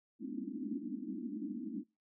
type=band-pass noise; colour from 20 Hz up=white; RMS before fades=-41 dBFS; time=0.19-1.84 s; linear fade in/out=50 ms; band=200 to 320 Hz; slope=96 dB/octave; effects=noise-tail reverb RT60 0.3 s tail -26 dB re dry